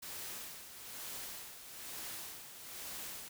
white noise with tremolo, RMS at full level -44 dBFS, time 0.02-3.29 s, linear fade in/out 10 ms, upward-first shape sine, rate 1.1 Hz, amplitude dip 60%, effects none

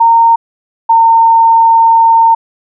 sine tone pair in turn, 920 / 911.5 Hz, A#5 / A#5, -23 / -39 cents, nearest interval unison, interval 16 cents, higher first, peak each -3 dBFS, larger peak neither, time 0-0.36 / 0.89-2.35 s, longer second, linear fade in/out 10 ms, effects none

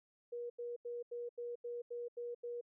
sine tone bursts, 478.7 Hz, A#4, 46 cents sharp, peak -40 dBFS, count 9, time 0.32-2.612 s, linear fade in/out 10 ms, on 180 ms, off 84 ms, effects none

